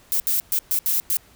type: noise bursts at uneven times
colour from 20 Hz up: violet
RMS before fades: -21 dBFS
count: 6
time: 0.12-0.2 / 0.27-0.4 / 0.52-0.59 / 0.71-0.79 / 0.86-1 / 1.1-1.17 s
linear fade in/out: 0 ms
effects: pink hiss -53 dBFS RMS until 1.35 s

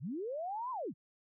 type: linear two-way sweep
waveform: sine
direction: up then down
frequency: 103.83 to 1053 to 103.83 Hz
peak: -36 dBFS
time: 0-0.94 s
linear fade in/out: 50 ms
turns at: 0.71 s
effects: none

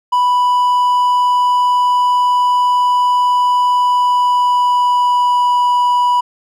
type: tone with pitch glide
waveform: triangle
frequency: 987.8 to 981 Hz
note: B5 to B5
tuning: 0 to -12 cents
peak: -8 dBFS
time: 0.12-6.21 s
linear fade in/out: 10 ms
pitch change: -12 cents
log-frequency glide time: 3.83-5.58 s
effects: none

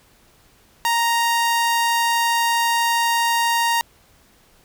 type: tone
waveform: sawtooth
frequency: 932.3 Hz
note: A#5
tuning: in tune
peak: -13 dBFS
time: 0.85-3.81 s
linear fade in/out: 0 ms
effects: pink hiss -55 dBFS RMS until 4.64 s

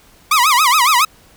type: tone with vibrato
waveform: sawtooth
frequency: 1108.7 Hz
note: C#6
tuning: in tune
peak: -6 dBFS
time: 0.31-1.05 s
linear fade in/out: 5 ms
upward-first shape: sine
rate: 7.2 Hz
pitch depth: 260 cents each way
effects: pink hiss -48 dBFS RMS until 1.36 s

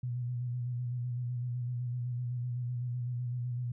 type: tone with vibrato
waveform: sine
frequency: 122.6 Hz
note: B2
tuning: 12 cents flat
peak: -32 dBFS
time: 0.03-3.72 s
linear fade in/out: 5 ms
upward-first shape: square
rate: 7.9 Hz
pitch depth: 30 cents each way
effects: none

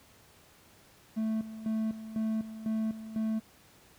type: tone with tremolo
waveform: triangle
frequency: 220 Hz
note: A3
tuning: in tune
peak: -26 dBFS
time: 1.16-3.4 s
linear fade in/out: 20 ms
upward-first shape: square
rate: 2 Hz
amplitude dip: 75%
effects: pink hiss -59 dBFS RMS until 3.98 s + high-pass 60 Hz 12 dB/octave

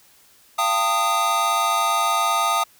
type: tone cluster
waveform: square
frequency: 685 / 784 / 899 / 1239 Hz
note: F5 / G5 / A5 / D#6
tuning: -34 / 0 / +37 / -8 cents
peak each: -27 / -28 / -26 / -21 dBFS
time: 0.58-2.64 s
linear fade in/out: 10 ms
effects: white hiss -54 dBFS RMS until 2.79 s

